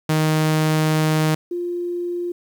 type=tone pair in turn; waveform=sawtooth / sine; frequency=156 / 350.2 Hz; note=D#3 / F4; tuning=+5 / +5 cents; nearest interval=octave + major second; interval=1400 cents; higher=second; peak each=-12 / -22 dBFS; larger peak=first; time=0.09-1.35 / 1.51-2.32 s; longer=first; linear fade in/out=5 ms; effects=9-bit